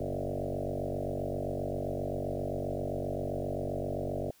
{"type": "tone with frequency modulation", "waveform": "sine", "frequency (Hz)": 353.3, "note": "F4", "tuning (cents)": 20, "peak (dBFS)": -31, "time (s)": [0, 4.31], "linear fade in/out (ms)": 5, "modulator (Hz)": 47.6, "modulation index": 6.6, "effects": ["white hiss -63 dBFS RMS until 4.4 s"]}